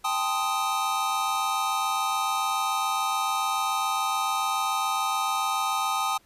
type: tone cluster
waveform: square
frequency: 791 / 878 / 1037 / 1248 Hz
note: G5 / A5 / C6 / D#6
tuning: +15 / -4 / -16 / +5 cents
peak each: -31 / -32 / -35 / -28 dBFS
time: 0.04-6.18 s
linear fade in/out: 10 ms
effects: pink hiss -61 dBFS RMS until 6.25 s + resampled to 32000 Hz